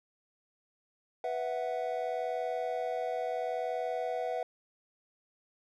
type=chord; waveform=triangle; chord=B suspended fourth; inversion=none; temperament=equal; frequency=493.9 / 659.3 / 740 Hz; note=B4 / E5 / F#5; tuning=0 / 0 / 0 cents; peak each=-34 dBFS; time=1.24-4.43 s; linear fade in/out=2 ms; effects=none